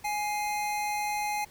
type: tone pair together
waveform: square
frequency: 833.4 / 2100 Hz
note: G#5 / C7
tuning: +6 / +6 cents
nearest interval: octave + major third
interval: 1600 cents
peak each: -30 / -37 dBFS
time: 0.04-1.45 s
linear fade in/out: 10 ms
effects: pink hiss -55 dBFS RMS until 1.5 s